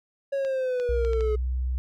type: linear sweep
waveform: triangle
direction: down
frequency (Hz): 557 to 421.7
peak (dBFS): -22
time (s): 0.32-1.36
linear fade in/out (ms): 10
type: clicks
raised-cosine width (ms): 0.2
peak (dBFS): -24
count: 5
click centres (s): 0.449 / 0.799 / 1.049 / 1.133 / 1.208
type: tone with pitch glide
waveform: sine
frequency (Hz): 60.8 to 63.24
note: B1 to B1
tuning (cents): -26 to +42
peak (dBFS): -24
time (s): 0.89-1.78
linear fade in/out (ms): 0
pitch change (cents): +68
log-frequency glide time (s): 1.17-1.47
effects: none